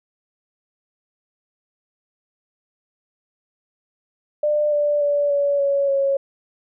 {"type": "tone with pitch steps", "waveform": "sine", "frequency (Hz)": [597, 587.4, 578, 568.7, 559.6, 550.6], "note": ["D5", "D5", "D5", "C#5", "C#5", "C#5"], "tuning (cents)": [28, 0, -28, 44, 16, -12], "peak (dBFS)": -16, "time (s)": [4.43, 6.17], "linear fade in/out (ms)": 5, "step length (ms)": 290, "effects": []}